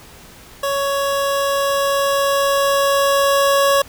25% pulse tone with level ramp, 557 Hz, C#5, 8 cents sharp, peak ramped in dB -14 to -8 dBFS, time 0.63-3.82 s, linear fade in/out 5 ms, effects pink hiss -42 dBFS RMS until 3.88 s

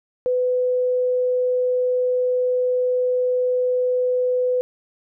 sine tone, 501 Hz, B4, 25 cents sharp, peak -17 dBFS, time 0.26-4.61 s, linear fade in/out 0 ms, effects none

